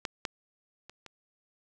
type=clicks; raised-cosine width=0.2 ms; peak=-14 / -14 / -29 / -28 dBFS; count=4; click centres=0.052 / 0.252 / 0.896 / 1.063 s; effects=none